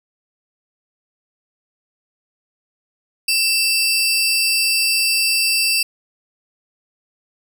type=tone pair together; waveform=sawtooth; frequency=2666 / 4715 Hz; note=E7 / D8; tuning=+19 / +6 cents; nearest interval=minor seventh; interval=987 cents; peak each=-15 dBFS; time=3.28-5.83 s; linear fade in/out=5 ms; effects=none